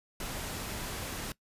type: noise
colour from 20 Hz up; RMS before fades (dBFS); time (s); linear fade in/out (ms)
pink; -38; 0.2-1.32; 2
effects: noise-tail reverb RT60 0.1 s tail -20 dB re dry + resampled to 32000 Hz